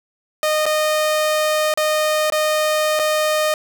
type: tone with dropouts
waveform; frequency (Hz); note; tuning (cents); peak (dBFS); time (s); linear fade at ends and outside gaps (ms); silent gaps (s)
sawtooth; 615; D#5; -20; -12; 0.43-3.54; 1; 0.656-0.663 / 1.739-1.774 / 2.301-2.322 / 2.992-2.996
effects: none